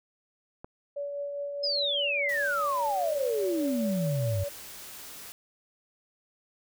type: click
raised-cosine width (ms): 1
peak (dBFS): -27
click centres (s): 0.645
type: tone with tremolo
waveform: sine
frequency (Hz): 571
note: D5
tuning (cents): -49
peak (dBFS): -30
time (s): 0.96-4.49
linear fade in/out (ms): 10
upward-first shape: triangle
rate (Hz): 4.9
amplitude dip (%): 35
type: exponential sweep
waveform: sine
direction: down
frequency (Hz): 5170 to 92.5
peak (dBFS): -26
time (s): 1.63-4.44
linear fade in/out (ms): 10
type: noise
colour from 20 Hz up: white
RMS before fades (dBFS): -44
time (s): 2.29-5.32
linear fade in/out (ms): 0
effects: none